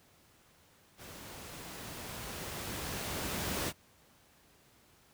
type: noise with level ramp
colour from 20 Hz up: pink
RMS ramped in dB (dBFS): -49 to -34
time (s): 0.97-3.73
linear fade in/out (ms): 50
effects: pink hiss -64 dBFS RMS until 5.13 s + high-pass 60 Hz 12 dB/octave